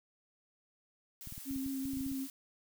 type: noise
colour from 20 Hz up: blue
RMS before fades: -48 dBFS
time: 1.21-2.3 s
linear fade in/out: 0 ms
type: clicks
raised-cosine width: 5 ms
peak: -35 dBFS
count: 12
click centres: 1.273 / 1.324 / 1.379 / 1.511 / 1.562 / 1.663 / 1.855 / 1.935 / 1.971 / 2.009 / 2.064 / 2.117 s
type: tone with vibrato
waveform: sine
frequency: 269 Hz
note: C4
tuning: 48 cents sharp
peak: -35 dBFS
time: 1.45-2.28 s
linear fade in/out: 50 ms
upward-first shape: triangle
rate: 5.1 Hz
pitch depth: 24 cents each way
effects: none